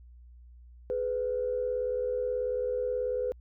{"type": "tone pair together", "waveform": "sine", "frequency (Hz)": [421.6, 500], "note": ["G#4", "B4"], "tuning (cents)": [26, 21], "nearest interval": "minor third", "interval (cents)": 295, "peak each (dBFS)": [-34, -28], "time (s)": [0.9, 3.32], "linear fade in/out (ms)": 0, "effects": ["tanh soft clip ceiling -20 dBFS", "added 60 Hz sine -49 dBFS peak until 3.4 s"]}